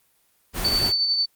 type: noise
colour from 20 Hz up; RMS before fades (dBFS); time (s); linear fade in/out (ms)
pink; -27; 0.53-0.93; 50
type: tone with tremolo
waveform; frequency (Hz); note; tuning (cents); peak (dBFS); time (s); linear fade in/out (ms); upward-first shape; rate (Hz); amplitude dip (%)
sine; 4528; C#8; +36; -17; 0.64-1.26; 10; triangle; 11; 45
effects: white hiss -64 dBFS RMS until 1.35 s + Opus 24 kbps